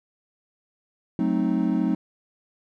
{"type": "chord", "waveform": "triangle", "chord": "F# diminished seventh", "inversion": "none", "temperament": "equal with one note detuned", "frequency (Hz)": [185, 218.6, 261.6, 311.1], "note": ["F#3", "A3", "C4", "Eb4"], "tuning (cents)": [0, -11, 0, 0], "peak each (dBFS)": -24, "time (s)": [1.19, 1.95], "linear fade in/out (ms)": 2, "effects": []}